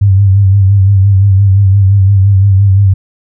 sine tone with vibrato, 98 Hz, G2, in tune, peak -3 dBFS, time 0.01-2.94 s, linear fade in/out 10 ms, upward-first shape sine, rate 5.8 Hz, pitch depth 56 cents each way, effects none

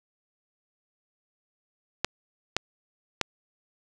clicks, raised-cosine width 0.2 ms, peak -6 dBFS, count 3, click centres 2.046 / 2.566 / 3.213 s, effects none

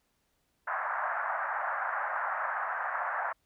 white band-pass noise, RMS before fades -33 dBFS, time 0.67-3.33 s, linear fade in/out 10 ms, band 650 to 1700 Hz, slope 48 dB/octave, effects pink hiss -75 dBFS RMS until 3.45 s

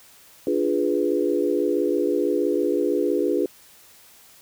sine chord, D diminished seventh, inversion none, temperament equal, 293.7 / 349.2 / 415.3 / 493.9 Hz, D4 / F4 / Ab4 / Cb5, 0 / 0 / 0 / 0 cents, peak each -25 / -24 / -24 / -26 dBFS, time 0.47-3.46 s, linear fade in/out 2 ms, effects white hiss -51 dBFS RMS until 4.41 s

